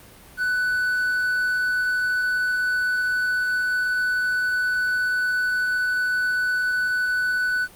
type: tone with quantisation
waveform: triangle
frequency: 1492 Hz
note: F#6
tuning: 14 cents sharp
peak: -18 dBFS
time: 0.37-7.68 s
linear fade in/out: 50 ms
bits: 8
effects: pink hiss -47 dBFS RMS until 7.75 s + Opus 32 kbps